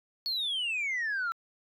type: exponential sweep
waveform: sine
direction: down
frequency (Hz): 4435 to 1328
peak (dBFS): -27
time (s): 0.26-1.32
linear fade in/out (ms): 0
effects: tanh soft clip ceiling -27 dBFS